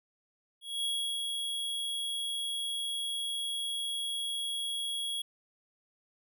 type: tone with ADSR envelope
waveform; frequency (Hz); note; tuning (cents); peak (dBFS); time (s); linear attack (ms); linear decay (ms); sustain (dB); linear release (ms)
square; 3322; G#7; 0; -30; 0.61-5.22; 230; 340; -3; 6
effects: none